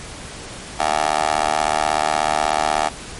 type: tone with high-pass filter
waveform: 15% pulse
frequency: 76.4 Hz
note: D#2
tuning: 31 cents flat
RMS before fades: -19 dBFS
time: 0.79-2.89 s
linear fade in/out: 10 ms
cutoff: 740 Hz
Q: 2.5
effects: pink hiss -34 dBFS RMS until 3.19 s + MP3 48 kbps